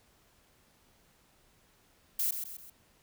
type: noise with echo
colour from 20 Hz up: violet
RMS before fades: -30 dBFS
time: 2.19-2.31 s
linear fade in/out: 5 ms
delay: 130 ms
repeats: 3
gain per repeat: -7 dB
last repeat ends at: 2.7 s
effects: pink hiss -66 dBFS RMS until 3.02 s